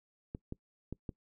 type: clicks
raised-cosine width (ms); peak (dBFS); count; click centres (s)
3; -26; 4; 0.349 / 0.524 / 0.926 / 1.092
effects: noise-tail reverb RT60 0.1 s tail -23 dB re dry